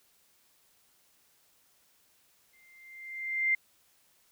sine tone with exponential growth, 2093 Hz, C7, in tune, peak -22 dBFS, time 2.53-3.55 s, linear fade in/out 5 ms, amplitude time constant 220 ms, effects white hiss -67 dBFS RMS until 4.31 s

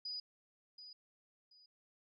sine tone with echo, 4940 Hz, D#8, 13 cents flat, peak -40 dBFS, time 0.05-0.2 s, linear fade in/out 5 ms, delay 730 ms, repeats 2, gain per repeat -11 dB, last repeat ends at 1.66 s, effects none

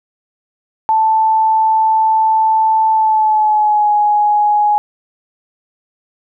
sine tone with pitch glide, 880 to 835.4 Hz, A5 to G#5, 0 to +10 cents, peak -9 dBFS, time 0.89-4.78 s, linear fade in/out 0 ms, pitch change -90 cents, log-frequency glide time 2.91-3.91 s, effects none

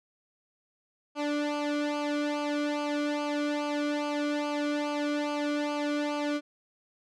sawtooth tone with flanger, 293.7 Hz, D4, in tune, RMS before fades -30 dBFS, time 1.15-6.41 s, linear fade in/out 50 ms, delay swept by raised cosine 0.53 to 1.11 ms, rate 2.4 Hz, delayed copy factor -0.9, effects low-pass 5000 Hz 12 dB/octave

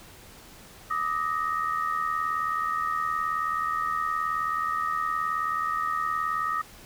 sine tone cluster, 1188 / 1267 / 1861 Hz, D6 / D#6 / A#6, +20 / +31 / -3 cents, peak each -31 / -27 / -34 dBFS, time 0.9-6.62 s, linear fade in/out 10 ms, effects pink hiss -49 dBFS RMS until 6.85 s

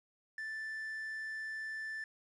triangle tone with quantisation, 1762 Hz, A6, 2 cents sharp, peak -37 dBFS, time 0.38-2.04 s, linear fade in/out 2 ms, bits 10, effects low-pass 8000 Hz 12 dB/octave

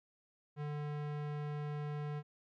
square tone with low-pass filter, 147.9 Hz, D3, 13 cents sharp, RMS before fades -40 dBFS, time 0.56-2.23 s, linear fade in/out 50 ms, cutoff 2300 Hz, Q 0.6, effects none

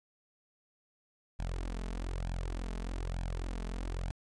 sawtooth tone with flanger, 43.65 Hz, F1, in tune, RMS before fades -37 dBFS, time 1.39-4.11 s, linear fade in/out 0 ms, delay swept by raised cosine 1.2 to 4.7 ms, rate 1.1 Hz, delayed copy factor +0.8, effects resampled to 22050 Hz

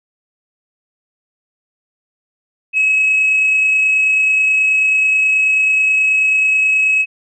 sine tone with amplitude modulation, 2566 Hz, E7, 47 cents flat, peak -8 dBFS, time 2.73-7.06 s, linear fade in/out 50 ms, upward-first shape sine, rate 29.3 Hz, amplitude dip 25%, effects tanh soft clip ceiling -7 dBFS

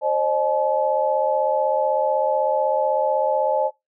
sine tone cluster, 532 / 608 / 858 Hz, C5 / D#5 / A5, +29 / -40 / -44 cents, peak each -22 dBFS, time 0.01-3.71 s, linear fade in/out 50 ms, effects noise-tail reverb RT60 0.2 s tail -25 dB re dry

